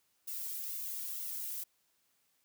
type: noise with flanger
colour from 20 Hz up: violet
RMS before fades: -40 dBFS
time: 0.27-1.64 s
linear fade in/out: 10 ms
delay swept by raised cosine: 1.4 to 2.16 ms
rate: 2.1 Hz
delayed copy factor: +0.8
effects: white hiss -75 dBFS RMS until 2.44 s + high-pass 60 Hz 12 dB/octave